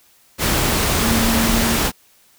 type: tone in noise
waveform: sine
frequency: 228 Hz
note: A#3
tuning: 38 cents flat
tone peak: -19 dBFS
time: 1-1.8 s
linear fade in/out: 50 ms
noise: pink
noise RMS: -18 dBFS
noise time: 0.38-1.92 s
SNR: -4 dB
effects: white hiss -54 dBFS RMS until 2.38 s